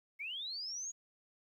sine linear sweep, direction up, 2134 to 6800 Hz, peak -39 dBFS, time 0.19-0.92 s, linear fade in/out 20 ms, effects 12-bit

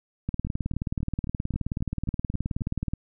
two click trains, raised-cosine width 5 ms, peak -15 / -22 dBFS, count 51 / 9, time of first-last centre 0.29-2.936 / 0.47-2.609 s, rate 18.9 / 3.74 Hz, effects none

